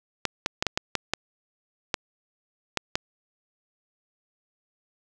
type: clicks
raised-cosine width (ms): 0.2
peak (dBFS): -6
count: 10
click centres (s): 0.253 / 0.461 / 0.625 / 0.667 / 0.775 / 0.953 / 1.136 / 1.942 / 2.773 / 2.955
effects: none